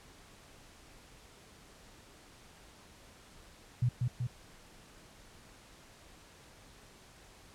sine tone with echo, 122.5 Hz, B2, 14 cents flat, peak -25 dBFS, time 3.82-3.89 s, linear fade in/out 5 ms, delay 190 ms, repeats 2, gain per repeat -3 dB, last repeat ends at 4.27 s, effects pink hiss -57 dBFS RMS until 7.54 s + low-pass 10000 Hz 12 dB/octave

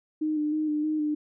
sine tone with vibrato, 304.6 Hz, D#4, 37 cents flat, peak -24 dBFS, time 0.21-1.15 s, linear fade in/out 10 ms, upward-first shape square, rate 3.2 Hz, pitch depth 23 cents each way, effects none

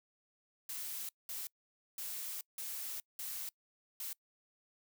blue noise bursts at uneven times, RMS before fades -42 dBFS, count 6, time 0.69-1.09 / 1.29-1.47 / 1.98-2.41 / 2.58-3 / 3.19-3.49 / 4-4.13 s, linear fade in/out 2 ms, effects noise-tail reverb RT60 0.1 s tail -25 dB re dry

